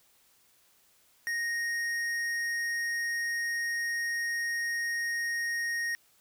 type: tone with tanh clipping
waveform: sine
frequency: 1864.7 Hz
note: A#6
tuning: in tune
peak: -31 dBFS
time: 1.27-5.95 s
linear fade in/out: 0 ms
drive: 13 dB
effects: white hiss -65 dBFS RMS until 6.2 s